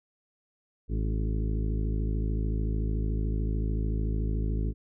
harmonic tone with a mistuned harmonic, 53.6 Hz, A1, 45 cents flat, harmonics 1 / 2 / 3 / 4 / 5 / 6 / 7 / 8, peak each -27 / -33 / -37 / -39 / -41 / -43 / -44 / -45 dBFS, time 0.88-4.74 s, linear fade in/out 50 ms, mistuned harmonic 5, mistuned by +41 cents, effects none

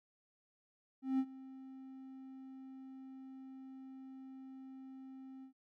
triangle tone with ADSR envelope, 264.3 Hz, C4, 18 cents sharp, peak -27 dBFS, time 1.02-5.53 s, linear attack 170 ms, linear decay 59 ms, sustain -20 dB, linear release 98 ms, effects none

